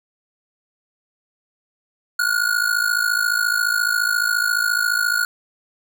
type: ring-modulated tone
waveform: square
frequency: 1445 Hz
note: F#6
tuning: 41 cents flat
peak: -15 dBFS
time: 2.19-5.25 s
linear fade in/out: 2 ms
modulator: 27.2 Hz
effects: none